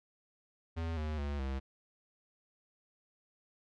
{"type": "tone with pitch steps", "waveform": "square", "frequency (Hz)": [82.41, 76.89, 71.74, 66.94], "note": ["E2", "D#2", "D2", "C2"], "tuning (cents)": [0, -20, -40, 40], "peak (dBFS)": -35, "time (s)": [0.76, 1.6], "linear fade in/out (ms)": 20, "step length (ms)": 210, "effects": ["low-pass 4000 Hz 12 dB/octave"]}